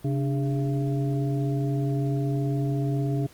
harmonic tone with a mistuned harmonic, 135.7 Hz, C#3, 36 cents flat, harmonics 1 / 2 / 3 / 5, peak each -24 / -30 / -34 / -38 dBFS, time 0.04-3.27 s, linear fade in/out 10 ms, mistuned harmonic 2, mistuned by +130 cents, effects pink hiss -53 dBFS RMS until 3.33 s + Opus 32 kbps

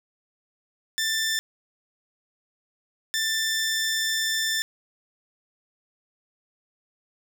15% pulse tone bursts at uneven times, 1776 Hz, A6, 16 cents sharp, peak -17 dBFS, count 2, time 0.98-1.39 / 3.14-4.62 s, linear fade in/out 0 ms, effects none

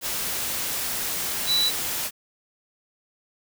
sine tone in noise, 3951 Hz, B7, in tune, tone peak -19 dBFS, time 1.46-1.72 s, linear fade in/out 50 ms, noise white, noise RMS -28 dBFS, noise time 0.01-2.11 s, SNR +6 dB, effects none

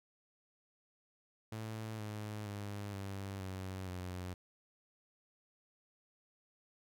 sawtooth tone with pitch steps, 110 / 105.89 / 101.92 / 98.11 / 94.44 / 90.91 Hz, A2 / G#2 / G#2 / G2 / F#2 / F#2, 0 / +34 / -32 / +2 / +36 / -30 cents, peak -37 dBFS, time 1.52-4.34 s, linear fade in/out 5 ms, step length 470 ms, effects none

